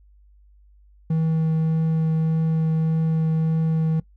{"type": "tone with vibrato", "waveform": "triangle", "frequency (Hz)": 160.2, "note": "E3", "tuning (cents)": -49, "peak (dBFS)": -16, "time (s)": [1.1, 4], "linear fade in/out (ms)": 5, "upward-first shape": "triangle", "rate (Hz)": 1.7, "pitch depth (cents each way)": 8, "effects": ["noise-tail reverb RT60 0.1 s tail -21 dB re dry", "added 50 Hz sine -50 dBFS peak until 4.16 s"]}